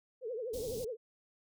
sine tone with vibrato, 471.2 Hz, A#4, 19 cents sharp, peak -36 dBFS, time 0.21-0.97 s, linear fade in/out 50 ms, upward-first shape triangle, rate 12 Hz, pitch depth 210 cents each way
pink band-stop noise, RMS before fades -45 dBFS, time 0.53-0.85 s, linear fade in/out 10 ms, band 600 to 3900 Hz, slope 24 dB/octave
effects none

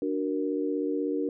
sine chord, D augmented, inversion none, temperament equal, 293.7 / 370 / 466.2 Hz, D4 / F#4 / A#4, 0 / 0 / 0 cents, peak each -29 / -32 / -31 dBFS, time 0.02-1.29 s, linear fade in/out 2 ms, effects none

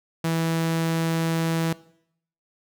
sawtooth tone, 164 Hz, E3, 9 cents flat, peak -18 dBFS, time 0.24-1.73 s, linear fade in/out 5 ms, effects noise-tail reverb RT60 0.7 s tail -20 dB re dry

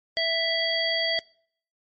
harmonic tone, 659.3 Hz, E5, in tune, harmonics 1 / 3 / 5 / 7, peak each -28 / -28 / -28 / -28 dBFS, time 0.17-1.19 s, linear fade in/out 0 ms, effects noise-tail reverb RT60 0.6 s tail -25 dB re dry + MP3 32 kbps

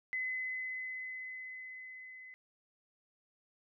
sine tone with level ramp, 2029 Hz, B6, 46 cents sharp, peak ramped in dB -33 to -49 dBFS, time 0.13-2.34 s, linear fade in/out 0 ms, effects none

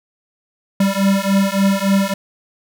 square beating tone pair, 194.4 / 197.9 Hz, G3 / G3, -14 / +17 cents, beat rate 3.5 Hz, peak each -17 dBFS, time 0.8-2.14 s, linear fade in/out 5 ms, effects none

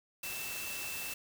sine tone in noise, 2661 Hz, E7, 16 cents sharp, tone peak -42 dBFS, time 0.23-1.14 s, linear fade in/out 5 ms, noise white, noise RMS -41 dBFS, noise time 0.23-1.14 s, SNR -4 dB, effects none

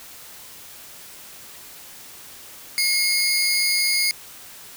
sawtooth tone pair together, 2163 / 4851 Hz, C#7 / D#8, -43 / -45 cents, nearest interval octave + major second, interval 1398 cents, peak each -18 dBFS, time 2.78-4.11 s, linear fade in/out 0 ms, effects white hiss -42 dBFS RMS until 4.76 s

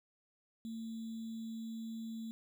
sine tone with sample-and-hold, 225.2 Hz, A3, 40 cents sharp, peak -40 dBFS, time 0.65-2.31 s, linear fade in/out 0 ms, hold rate 3675 Hz, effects none

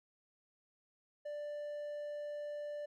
triangle tone, 589 Hz, D5, 5 cents sharp, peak -38 dBFS, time 1.25-2.86 s, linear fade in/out 10 ms, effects none

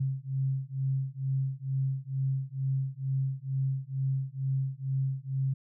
sine beating tone pair, 133.1 / 135.3 Hz, C3 / C#3, +30 / -42 cents, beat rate 2.2 Hz, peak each -31 dBFS, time 0-5.54 s, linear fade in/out 10 ms, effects none

